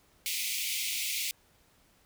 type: high-pass noise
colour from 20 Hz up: pink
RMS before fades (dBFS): -33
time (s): 0.26-1.31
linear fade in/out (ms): 0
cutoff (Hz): 2100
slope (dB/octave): 96
effects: pink hiss -65 dBFS RMS until 2.05 s